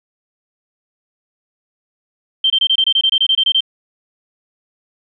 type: tone bursts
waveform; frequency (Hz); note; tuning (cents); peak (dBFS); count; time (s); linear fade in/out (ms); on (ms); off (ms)
sine; 3136; G7; 0; -10; 14; 2.44-3.606; 5; 61; 24
effects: none